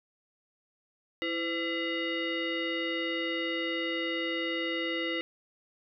sine tone with frequency modulation, 1174.7 Hz, D6, in tune, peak -29 dBFS, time 1.22-5.21 s, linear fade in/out 0 ms, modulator 843 Hz, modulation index 2.3, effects none

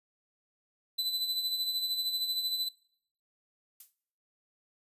45% pulse tone with tremolo, 4006 Hz, B7, 24 cents sharp, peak -27 dBFS, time 0.98-2.69 s, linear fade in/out 10 ms, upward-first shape sine, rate 13 Hz, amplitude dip 50%
violet noise with exponential decay, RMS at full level -42 dBFS, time 3.8-3.95 s, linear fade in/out 5 ms, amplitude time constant 31 ms
effects noise-tail reverb RT60 0.7 s tail -22 dB re dry + resampled to 32000 Hz

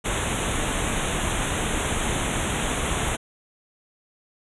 pink band-stop noise, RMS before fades -25 dBFS, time 0.04-3.17 s, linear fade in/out 20 ms, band 3800 to 6200 Hz, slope 96 dB/octave, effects resampled to 24000 Hz

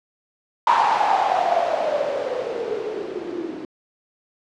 violet noise with low-pass filter sweep, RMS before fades -22 dBFS, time 0.67-3.65 s, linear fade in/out 2 ms, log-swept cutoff 970 to 310 Hz, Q 9.5, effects low-pass 5000 Hz 12 dB/octave

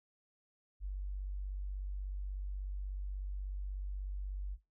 sine tone, 48.22 Hz, G1, 28 cents flat, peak -36 dBFS, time 0.8-4.58 s, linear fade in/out 50 ms, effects noise-tail reverb RT60 0.2 s tail -19 dB re dry

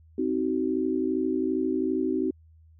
sine chord, C diminished, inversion none, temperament just, 261.6 / 314 / 376.7 Hz, C4 / Eb4 / Gb4, 0 / +16 / +31 cents, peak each -28 dBFS, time 0.18-2.31 s, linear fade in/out 5 ms, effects added 80 Hz sine -52 dBFS peak until 2.79 s

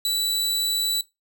sawtooth tone, 3951 Hz, B7, in tune, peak -18 dBFS, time 0.05-1.01 s, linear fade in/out 2 ms, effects noise-tail reverb RT60 0.2 s tail -19 dB re dry

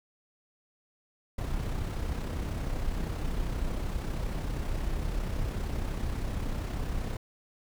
brown noise with amplitude modulation, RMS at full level -30 dBFS, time 1.38-7.17 s, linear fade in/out 5 ms, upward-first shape sine, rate 32.7 Hz, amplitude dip 40%, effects none

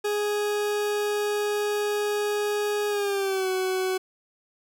40% pulse tone with pitch glide, 415.3 to 374.3 Hz, G#4 to F#4, 0 to +20 cents, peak -23 dBFS, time 0.04-3.98 s, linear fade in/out 10 ms, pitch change -180 cents, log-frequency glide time 2.89-3.49 s, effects none

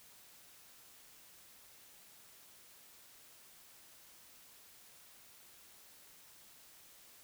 silence, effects white hiss -60 dBFS RMS until 7.23 s

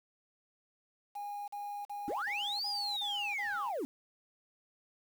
sine tone bursts, 818 Hz, G#5, 26 cents flat, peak -37 dBFS, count 7, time 1.15-3.712 s, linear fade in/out 10 ms, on 330 ms, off 42 ms
sine linear two-way sweep, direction up then down, 239.1 to 5020 to 239.1 Hz, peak -32 dBFS, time 2.08-3.85 s, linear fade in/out 0 ms, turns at 2.67 s
effects tanh soft clip ceiling -30 dBFS + 9-bit

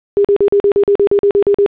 sine tone bursts, 403.9 Hz, G#4, 48 cents flat, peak -7 dBFS, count 13, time 0.17-1.662 s, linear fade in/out 0 ms, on 76 ms, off 42 ms, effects resampled to 8000 Hz + 8-bit

